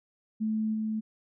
sine tone with level steps, 217.8 Hz, A3, 17 cents flat, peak -26 / -28 dBFS, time 0.4-1.01 s, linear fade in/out 20 ms, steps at 0.73 s, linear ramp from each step 20 ms, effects none

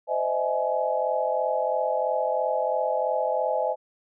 sine tone cluster, 515 / 610 / 653 / 842 Hz, C5 / D#5 / E5 / G#5, -28 / -34 / -17 / +24 cents, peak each -28 dBFS, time 0.07-3.76 s, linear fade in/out 50 ms, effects none

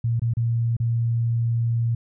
sine tone with dropouts, 116.54 Hz, A#2, in tune, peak -19 dBFS, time 0.04-1.95 s, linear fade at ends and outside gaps 5 ms, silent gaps 0.196-0.218 / 0.337-0.369 / 0.767-0.8 s, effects none

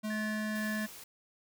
square tone, 214.2 Hz, A3, 46 cents flat, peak -34 dBFS, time 0.03-0.87 s, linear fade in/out 20 ms
triangle tone with tremolo, 1734 Hz, A6, 26 cents flat, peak -35 dBFS, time 0.1-0.86 s, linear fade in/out 5 ms, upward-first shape sine, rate 2.1 Hz, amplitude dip 35%
white noise, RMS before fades -49 dBFS, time 0.55-1.04 s, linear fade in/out 5 ms
effects none

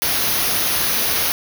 white band-stop noise, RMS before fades -19 dBFS, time 0.02-1.32 s, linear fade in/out 0 ms, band 6500 to 9300 Hz, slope 96 dB/octave, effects none

